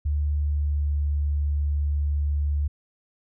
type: tone with pitch glide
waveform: sine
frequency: 73.6 to 72.84 Hz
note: D2 to D2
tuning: +4 to -14 cents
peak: -21 dBFS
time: 0.05-2.68 s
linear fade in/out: 10 ms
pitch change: -18 cents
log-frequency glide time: 0.32-0.94 s
effects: none